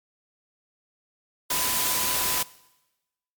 sine tone in noise, 1004 Hz, B5, 28 cents sharp, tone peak -34 dBFS, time 1.5-2.43 s, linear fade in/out 5 ms, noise white, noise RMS -25 dBFS, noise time 1.5-2.43 s, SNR -12 dB, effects noise-tail reverb RT60 1.0 s tail -21 dB re dry + MP3 96 kbps

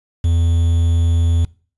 triangle tone with quantisation, 84.1 Hz, E2, 35 cents sharp, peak -10 dBFS, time 0.24-1.45 s, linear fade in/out 5 ms, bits 6, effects noise-tail reverb RT60 0.4 s tail -22 dB re dry + resampled to 24000 Hz

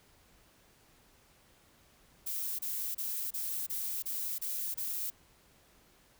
violet noise bursts, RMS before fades -36 dBFS, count 8, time 2.26-5.103 s, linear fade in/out 10 ms, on 330 ms, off 29 ms, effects pink hiss -64 dBFS RMS until 6.19 s

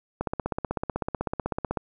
click train, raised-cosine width 1 ms, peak -13 dBFS, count 26, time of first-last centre 0.21-1.772 s, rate 16 Hz, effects none

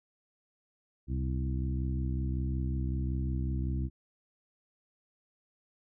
harmonic tone with a mistuned harmonic, 65.4 Hz, C2, in tune, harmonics 1 / 2 / 3 / 4 / 5, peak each -31 / -35 / -40 / -42 / -43 dBFS, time 1.07-3.9 s, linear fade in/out 50 ms, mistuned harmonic 1, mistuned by +100 cents, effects none

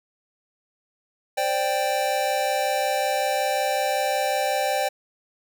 square chord, C suspended second, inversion none, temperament just, 523.3 / 588.7 / 784.9 Hz, C5 / D5 / G5, 0 / +4 / +2 cents, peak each -29 / -27 / -25 dBFS, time 1.37-4.89 s, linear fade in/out 10 ms, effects none

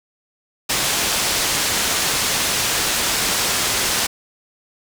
white low-pass noise, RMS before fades -20 dBFS, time 0.69-4.07 s, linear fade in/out 10 ms, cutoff 8000 Hz, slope 12 dB/octave, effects none

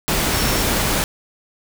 sine tone in noise, 5450 Hz, F8, 43 cents flat, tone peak -29 dBFS, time 0.33-0.62 s, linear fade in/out 0 ms, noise pink, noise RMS -19 dBFS, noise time 0.08-1.04 s, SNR -13 dB, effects none

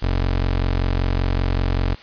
25% pulse tone, 45.2 Hz, F#1, 40 cents flat, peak -14 dBFS, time 0.02-1.95 s, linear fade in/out 10 ms, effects white hiss -43 dBFS RMS until 2.02 s + resampled to 11025 Hz

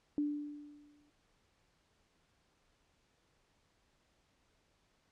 sine tone with exponential decay, 293.7 Hz, D4, in tune, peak -29 dBFS, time 0.18-1.1 s, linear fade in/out 1 ms, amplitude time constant 200 ms, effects pink hiss -74 dBFS RMS until 5.11 s + low-pass 7000 Hz 12 dB/octave

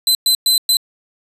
sawtooth tone bursts at uneven times, 4043 Hz, B7, 40 cents sharp, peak -8 dBFS, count 4, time 0.07-0.15 / 0.26-0.35 / 0.46-0.58 / 0.69-0.77 s, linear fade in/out 2 ms, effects resampled to 32000 Hz + 8-bit

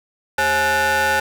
30% pulse ring-modulated tone, 311.1 Hz, D#4, in tune, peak -10 dBFS, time 0.38-1.2 s, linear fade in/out 5 ms, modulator 1160 Hz, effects none

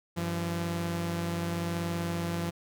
sawtooth tone pair together, 95.5 / 170.16 Hz, G2 / F3, -45 / -45 cents, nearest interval minor seventh, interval 1000 cents, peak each -32 / -27 dBFS, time 0.16-2.51 s, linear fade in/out 20 ms, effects none

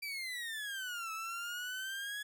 30% pulse exponential two-way sweep, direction down then up, 2350 to 1300 to 1692 Hz, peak -36 dBFS, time 0.02-2.23 s, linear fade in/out 10 ms, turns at 1.12 s, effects none

